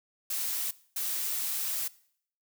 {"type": "noise bursts at uneven times", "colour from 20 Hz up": "blue", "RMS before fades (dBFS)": -32, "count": 2, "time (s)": [[0.3, 0.71], [0.96, 1.88]], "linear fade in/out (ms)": 5, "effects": ["noise-tail reverb RT60 0.6 s tail -20 dB re dry"]}